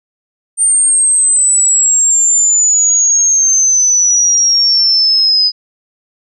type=exponential sweep; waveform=sine; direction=down; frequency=8870 to 4977 Hz; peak=-7 dBFS; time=0.57-5.52 s; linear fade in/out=50 ms; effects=none